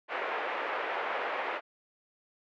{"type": "band-pass noise", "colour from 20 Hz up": "pink", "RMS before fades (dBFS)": -34, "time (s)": [0.08, 1.61], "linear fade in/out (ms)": 50, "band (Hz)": [460, 2400], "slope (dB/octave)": 24, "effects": []}